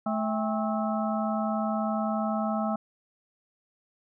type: harmonic tone with a mistuned harmonic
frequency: 217.1 Hz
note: A3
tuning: 23 cents flat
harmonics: 1 / 3 / 4 / 5 / 6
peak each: -28 / -32 / -33 / -39 / -35 dBFS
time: 0.06-2.76 s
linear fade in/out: 5 ms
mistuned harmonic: 4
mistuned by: -140 cents
effects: none